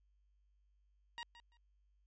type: tone with echo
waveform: 15% pulse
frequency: 944 Hz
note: A#5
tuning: 22 cents sharp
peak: -37 dBFS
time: 1.18-1.23 s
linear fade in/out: 0 ms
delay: 170 ms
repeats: 2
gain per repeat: -14 dB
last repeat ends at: 1.57 s
effects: added 50 Hz sine -70 dBFS peak until 2.06 s + resampled to 16000 Hz